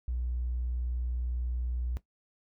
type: tone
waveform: triangle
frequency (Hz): 61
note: B1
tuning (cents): -21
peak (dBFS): -26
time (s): 0.08-1.97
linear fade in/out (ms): 0
effects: noise-tail reverb RT60 0.1 s tail -17 dB re dry + tanh soft clip ceiling -27 dBFS